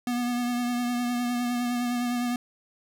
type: tone with vibrato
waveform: square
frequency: 243.1 Hz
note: B3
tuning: 27 cents flat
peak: -26 dBFS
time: 0.07-2.36 s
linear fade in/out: 2 ms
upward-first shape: triangle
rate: 9.8 Hz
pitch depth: 28 cents each way
effects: none